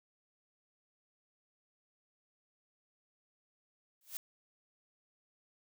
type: noise with exponential growth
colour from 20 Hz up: blue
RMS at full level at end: -37 dBFS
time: 4.01-4.17 s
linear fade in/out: 1 ms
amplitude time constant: 34 ms
effects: none